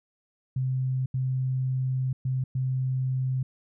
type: tone bursts at uneven times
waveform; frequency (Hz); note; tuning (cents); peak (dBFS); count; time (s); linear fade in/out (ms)
sine; 130; C3; -11; -24; 4; 0.56-1.06 / 1.14-2.13 / 2.25-2.44 / 2.55-3.43; 5
effects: none